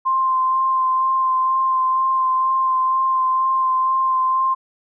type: tone with vibrato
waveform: sine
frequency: 1046.5 Hz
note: C6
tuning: in tune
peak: -15 dBFS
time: 0.05-4.55 s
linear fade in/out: 20 ms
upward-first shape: sine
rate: 2.1 Hz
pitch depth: 13 cents each way
effects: none